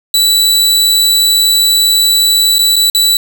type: tone with dropouts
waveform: sawtooth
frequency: 3951 Hz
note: B7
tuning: in tune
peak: -4 dBFS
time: 0.14-3.17 s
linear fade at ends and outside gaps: 2 ms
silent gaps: 2.584-2.59 / 2.758-2.763 / 2.9-2.948 s
effects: none